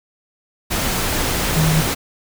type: tone in noise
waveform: sine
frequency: 157.9 Hz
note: D#3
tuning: 26 cents sharp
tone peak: -14 dBFS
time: 1.55-1.82 s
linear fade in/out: 20 ms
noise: pink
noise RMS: -20 dBFS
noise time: 0.7-1.95 s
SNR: +3 dB
effects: none